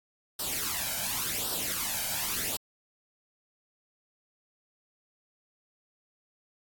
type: noise with flanger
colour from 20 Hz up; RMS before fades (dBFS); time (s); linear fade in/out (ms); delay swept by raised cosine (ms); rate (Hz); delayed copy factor
white; -32; 0.39-2.57; 5; 0.22 to 1.32; 0.9; +0.7
effects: AAC 64 kbps